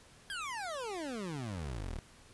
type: exponential sweep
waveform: 25% pulse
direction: down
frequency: 1661.2 to 34 Hz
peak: -34 dBFS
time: 0.3-1.99 s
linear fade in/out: 0 ms
effects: pink hiss -59 dBFS RMS until 2.33 s + resampled to 24000 Hz